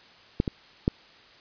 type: clicks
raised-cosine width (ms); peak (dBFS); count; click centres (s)
3; -8 / -14 / -8; 3; 0.401 / 0.478 / 0.879
effects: white hiss -53 dBFS RMS until 1.4 s + resampled to 11025 Hz